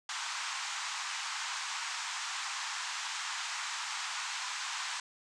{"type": "band-pass noise", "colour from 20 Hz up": "pink", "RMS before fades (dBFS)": -38, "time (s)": [0.09, 5], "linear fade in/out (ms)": 2, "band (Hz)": [870, 8000], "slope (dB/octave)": 48, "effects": []}